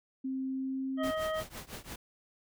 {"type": "tone with pitch glide", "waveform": "sine", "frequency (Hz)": [263.9, 265.9], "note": ["C4", "C4"], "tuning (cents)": [15, 28], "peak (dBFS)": -32, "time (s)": [0.24, 1.11], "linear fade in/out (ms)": 10, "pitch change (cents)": 13, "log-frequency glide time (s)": [0.45, 0.89]}
{"type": "harmonic tone", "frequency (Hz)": 630, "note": "D#5", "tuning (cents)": 21, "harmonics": [1, 2, 3, 5], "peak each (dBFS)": [-32, -38, -42, -46], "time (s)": [0.97, 1.44], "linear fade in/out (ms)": 50}
{"type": "noise with tremolo", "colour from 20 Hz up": "pink", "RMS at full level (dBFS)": -41, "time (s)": [1.03, 1.96], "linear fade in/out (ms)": 5, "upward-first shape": "triangle", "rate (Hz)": 5.9, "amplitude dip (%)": 95}
{"effects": []}